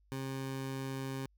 20% pulse tone, 134 Hz, C3, 42 cents sharp, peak -32 dBFS, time 0.12-1.26 s, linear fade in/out 0 ms, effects added 50 Hz sine -65 dBFS peak until 1.37 s

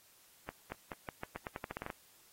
accelerating click train, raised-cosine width 0.5 ms, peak -25 dBFS, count 14, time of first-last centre 0.49-1.902 s, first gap 230 ms, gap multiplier 0.86, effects white hiss -64 dBFS RMS until 2.32 s + AAC 48 kbps

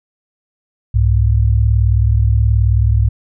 sine tone pair together, 66 / 104.77 Hz, C2 / G#2, +16 / +16 cents, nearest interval minor sixth, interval 800 cents, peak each -12 dBFS, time 0.94-3.09 s, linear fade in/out 10 ms, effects none

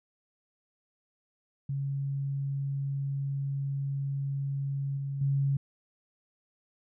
sine tone with level steps, 138.59 Hz, C#3, in tune, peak -29 / -31 / -24 dBFS, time 1.69-5.57 s, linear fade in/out 5 ms, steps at 4.97 / 5.21 s, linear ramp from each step 5 ms, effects none

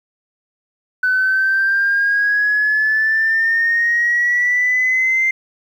sine exponential sweep, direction up, 1501 to 2093 Hz, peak -12 dBFS, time 1.03-5.31 s, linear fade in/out 5 ms, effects tanh soft clip ceiling -8 dBFS + 8-bit

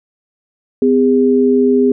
sine tone pair together, 254.1 / 406.7 Hz, B3 / G#4, +49 / -36 cents, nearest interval minor sixth, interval 815 cents, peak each -11 dBFS, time 0.82-1.92 s, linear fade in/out 2 ms, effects none

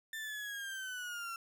35% pulse linear sweep, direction down, 1790 to 1348 Hz, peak -38 dBFS, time 0.13-1.36 s, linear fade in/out 2 ms, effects none

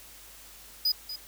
square tone with echo, 4965 Hz, D#8, 5 cents flat, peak -23 dBFS, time 0.85-0.92 s, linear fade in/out 5 ms, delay 240 ms, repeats 1, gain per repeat -12 dB, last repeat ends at 1.16 s, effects added 50 Hz sine -58 dBFS peak until 1.27 s + white hiss -50 dBFS RMS until 1.27 s

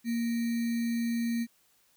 sine tone with sample-and-hold, 233.1 Hz, A#3, in tune, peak -27 dBFS, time 0.04-1.47 s, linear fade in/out 50 ms, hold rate 2100 Hz, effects white hiss -67 dBFS RMS until 1.96 s

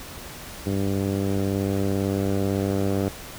10% pulse tone with low-pass filter sweep, 98 Hz, G2, in tune, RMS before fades -24 dBFS, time 0.66-3.09 s, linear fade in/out 5 ms, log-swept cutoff 400 to 730 Hz, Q 0.75, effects pink hiss -39 dBFS RMS until 3.38 s

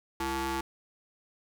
sawtooth ring-modulated tone, 267.4 Hz, C4, 38 cents sharp, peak -23 dBFS, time 0.2-0.61 s, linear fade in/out 5 ms, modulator 604 Hz, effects none

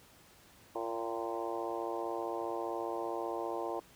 harmonic tone with a mistuned harmonic, 115.1 Hz, A#2, 22 cents flat, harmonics 3 / 4 / 5 / 6 / 7 / 8 / 9, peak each -40 / -41 / -42 / -43 / -43 / -44 / -45 dBFS, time 0.75-3.8 s, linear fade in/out 5 ms, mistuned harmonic 7, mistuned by -37 cents, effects pink hiss -60 dBFS RMS until 3.95 s + high-pass 60 Hz 12 dB/octave

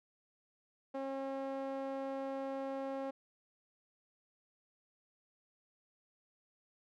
sawtooth tone with band-pass filter, 270.6 Hz, C#4, 42 cents flat, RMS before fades -40 dBFS, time 0.94-3.11 s, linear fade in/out 10 ms, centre 590 Hz, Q 1.6, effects none

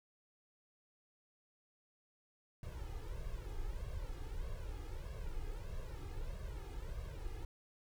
brown noise with flanger, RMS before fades -43 dBFS, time 2.63-7.45 s, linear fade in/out 2 ms, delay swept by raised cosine 1.8 to 2.44 ms, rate 1.6 Hz, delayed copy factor +1, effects none

